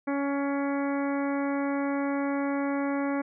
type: harmonic tone with a mistuned harmonic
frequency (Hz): 280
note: C#4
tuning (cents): +18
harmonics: 1 / 2 / 3 / 4 / 5 / 6 / 7 / 8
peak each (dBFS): -27 / -33 / -37 / -39 / -41 / -43 / -44 / -45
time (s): 0.07-3.22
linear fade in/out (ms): 10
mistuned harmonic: 7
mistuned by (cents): +26
effects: none